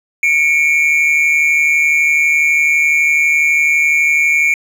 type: tone pair together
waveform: triangle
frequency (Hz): 2217 / 2369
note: C#7 / D7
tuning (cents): 0 / +14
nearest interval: minor second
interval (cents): 114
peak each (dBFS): -10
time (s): 0.23-4.54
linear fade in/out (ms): 2
effects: tanh soft clip ceiling -3 dBFS